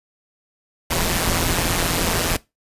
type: noise with amplitude modulation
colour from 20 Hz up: pink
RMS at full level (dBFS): -17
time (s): 0.9-2.37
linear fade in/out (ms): 10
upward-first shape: sine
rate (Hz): 171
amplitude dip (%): 75
effects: noise-tail reverb RT60 0.2 s tail -20 dB re dry + resampled to 32000 Hz